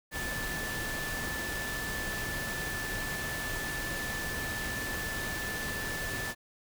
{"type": "tone in noise", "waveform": "sine", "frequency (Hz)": 1751, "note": "A6", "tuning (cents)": -9, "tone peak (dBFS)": -36, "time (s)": [0.11, 6.35], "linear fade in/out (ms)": 50, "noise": "pink", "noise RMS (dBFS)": -37, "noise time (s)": [0.11, 6.35], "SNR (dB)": -2, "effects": []}